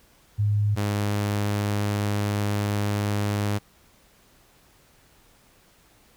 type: tone pair in turn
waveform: sine / sawtooth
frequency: 103.9 / 102.88 Hz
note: G#2 / G#2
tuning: +1 / -16 cents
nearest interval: unison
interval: 17 cents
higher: first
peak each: -19 dBFS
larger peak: neither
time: 0.38-0.76 / 0.76-3.59 s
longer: second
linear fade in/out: 20 ms
effects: pink hiss -58 dBFS RMS until 6.16 s